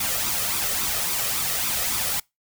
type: noise with flanger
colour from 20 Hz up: white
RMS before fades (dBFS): -25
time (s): 0-2.2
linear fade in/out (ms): 5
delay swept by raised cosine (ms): 0.83 to 1.63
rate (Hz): 3.6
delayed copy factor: +0.55
effects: noise-tail reverb RT60 0.2 s tail -25 dB re dry